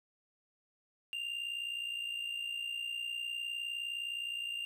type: tone with amplitude modulation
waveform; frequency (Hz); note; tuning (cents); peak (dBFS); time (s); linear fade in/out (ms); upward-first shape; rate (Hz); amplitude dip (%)
triangle; 2794; F7; 0; -32; 1.13-4.65; 0; sine; 59.6; 60
effects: none